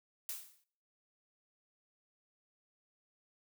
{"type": "noise with exponential decay", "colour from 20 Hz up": "blue", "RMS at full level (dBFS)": -38, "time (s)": [0.29, 0.64], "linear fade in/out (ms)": 2, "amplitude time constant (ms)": 76, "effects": ["noise-tail reverb RT60 0.6 s tail -23 dB re dry"]}